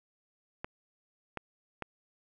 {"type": "clicks", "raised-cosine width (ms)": 0.5, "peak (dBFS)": -21, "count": 3, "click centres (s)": [0.645, 1.373, 1.823], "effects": []}